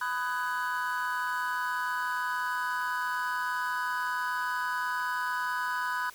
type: chord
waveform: triangle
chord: G# minor seventh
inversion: first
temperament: just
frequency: 996.7 / 1245.9 / 1495.1 / 1661.2 Hz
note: B5 / D#6 / F#6 / G#6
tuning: +16 / +2 / +18 / 0 cents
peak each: -30 / -35 / -31 / -36 dBFS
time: 0.01-6.1 s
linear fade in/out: 5 ms
effects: white hiss -51 dBFS RMS until 6.14 s + MP3 96 kbps